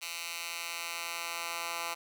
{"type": "tone with high-pass filter sweep", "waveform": "10% pulse", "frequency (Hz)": 169.1, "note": "E3", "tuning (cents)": 44, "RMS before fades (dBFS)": -38, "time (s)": [0.01, 1.95], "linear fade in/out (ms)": 20, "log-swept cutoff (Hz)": [2600, 1200], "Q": 0.97, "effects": []}